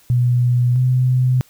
sine tone pair in turn, 122.7 / 127.25 Hz, B2 / C3, -11 / -48 cents, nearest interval minor second, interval 63 cents, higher second, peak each -12 dBFS, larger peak neither, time 0.1-0.76 / 0.76-1.41 s, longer first, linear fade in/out 0 ms, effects white hiss -52 dBFS RMS until 1.49 s

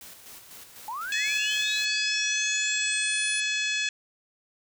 white noise with tremolo, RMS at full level -45 dBFS, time 0.01-1.85 s, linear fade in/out 2 ms, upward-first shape square, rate 4 Hz, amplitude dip 45%
sine linear sweep, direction up, 828 to 9810 Hz, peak -31 dBFS, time 0.88-3.4 s, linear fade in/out 2 ms
harmonic tone, 850 Hz, G#5, 40 cents sharp, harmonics 2 / 3 / 4 / 5 / 6 / 7 / 8 / 9, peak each -31 / -29 / -31 / -37 / -41 / -39 / -41 / -39 dBFS, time 1.12-3.89 s, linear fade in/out 2 ms
effects none

